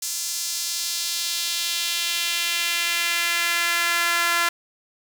sawtooth tone with high-pass filter sweep, 342.2 Hz, F4, 35 cents flat, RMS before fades -24 dBFS, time 0.02-4.49 s, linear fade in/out 5 ms, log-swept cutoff 6200 to 1400 Hz, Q 1.5, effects none

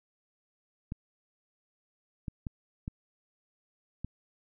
clicks, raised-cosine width 5 ms, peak -23 dBFS, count 5, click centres 0.921 / 2.282 / 2.468 / 2.879 / 4.046 s, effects none

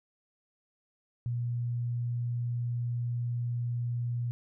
sine tone, 120.1 Hz, B2, 48 cents flat, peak -29 dBFS, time 1.26-4.31 s, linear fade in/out 0 ms, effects none

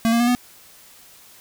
square tone with pitch steps, 227.4 / 233.5 / 239.8 / 246.3 Hz, A#3 / A#3 / A#3 / B3, -43 / +3 / +49 / -5 cents, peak -16 dBFS, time 0.05-0.35 s, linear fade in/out 0 ms, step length 75 ms, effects white hiss -48 dBFS RMS until 1.4 s

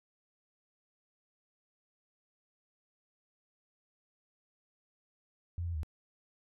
sine tone with pitch steps, 86.2 / 85.2 / 76.8 Hz, F2 / F2 / D#2, -22 / -42 / -22 cents, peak -33 dBFS, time 5.58-5.832 s, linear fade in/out 0 ms, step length 84 ms, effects none

